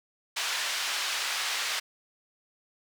white band-pass noise, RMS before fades -31 dBFS, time 0.36-1.8 s, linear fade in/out 10 ms, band 1000 to 4600 Hz, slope 12 dB/octave, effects none

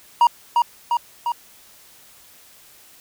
triangle tone with echo, 950 Hz, A#5, 33 cents sharp, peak -8 dBFS, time 0.21-0.27 s, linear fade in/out 2 ms, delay 350 ms, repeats 3, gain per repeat -3 dB, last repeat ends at 1.32 s, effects white hiss -49 dBFS RMS until 3 s

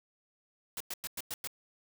white noise bursts, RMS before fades -38 dBFS, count 6, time 0.77-1.474 s, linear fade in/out 2 ms, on 34 ms, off 100 ms, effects none

